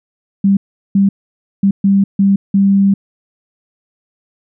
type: tone bursts at uneven times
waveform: sine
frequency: 197.1 Hz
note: G3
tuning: 10 cents sharp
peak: -7 dBFS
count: 6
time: 0.44-0.57 / 0.95-1.09 / 1.63-1.71 / 1.84-2.04 / 2.19-2.36 / 2.54-2.94 s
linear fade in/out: 5 ms
effects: none